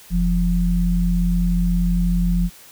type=tone pair together; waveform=sine; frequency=43.71 / 174.61 Hz; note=F1 / F3; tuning=+2 / 0 cents; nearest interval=2 octaves; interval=2398 cents; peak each=-18 dBFS; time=0.1-2.5 s; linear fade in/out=50 ms; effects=white hiss -45 dBFS RMS until 2.71 s